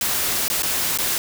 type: noise with dropouts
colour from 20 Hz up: white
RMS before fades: -22 dBFS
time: 0.01-1.18 s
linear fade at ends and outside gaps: 1 ms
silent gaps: 0.481-0.5 / 0.622-0.631 / 0.975-0.986 s
effects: none